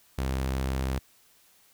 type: tone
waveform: sawtooth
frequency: 65.9 Hz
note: C2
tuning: 13 cents sharp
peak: -23 dBFS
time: 0.18-0.99 s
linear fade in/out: 5 ms
effects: white hiss -61 dBFS RMS until 1.73 s